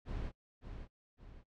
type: noise with echo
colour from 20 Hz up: brown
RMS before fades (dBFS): -40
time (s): 0.05-0.32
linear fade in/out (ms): 50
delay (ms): 560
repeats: 2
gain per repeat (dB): -7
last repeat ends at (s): 1.44
effects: noise-tail reverb RT60 0.1 s tail -24 dB re dry + low-pass 4000 Hz 12 dB/octave